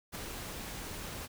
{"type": "noise with ADSR envelope", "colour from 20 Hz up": "pink", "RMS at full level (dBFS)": -39, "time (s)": [0.12, 1.28], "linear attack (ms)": 30, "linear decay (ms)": 10, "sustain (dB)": -3, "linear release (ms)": 33, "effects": []}